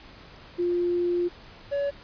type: tone pair in turn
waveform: sine / triangle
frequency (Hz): 350.7 / 565.8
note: F4 / C#5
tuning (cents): +7 / +35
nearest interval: minor sixth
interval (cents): 828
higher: second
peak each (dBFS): -22 / -22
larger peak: neither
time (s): 0.58-1.29 / 1.71-1.91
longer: first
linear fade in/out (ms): 20
effects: pink hiss -48 dBFS RMS until 2.03 s + resampled to 11025 Hz